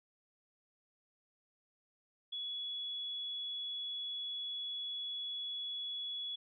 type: tone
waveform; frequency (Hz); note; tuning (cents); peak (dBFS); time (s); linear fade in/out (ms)
sine; 3385; G#7; +32; -38; 2.32-6.36; 10
effects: none